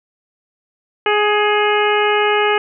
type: harmonic tone with a mistuned harmonic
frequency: 417.3 Hz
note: G#4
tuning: 8 cents sharp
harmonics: 1 / 2 / 3 / 4 / 5 / 6 / 7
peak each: -16 / -19 / -21 / -22 / -23 / -24 / -24 dBFS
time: 1.06-2.58 s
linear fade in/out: 2 ms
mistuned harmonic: 5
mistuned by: +32 cents
effects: none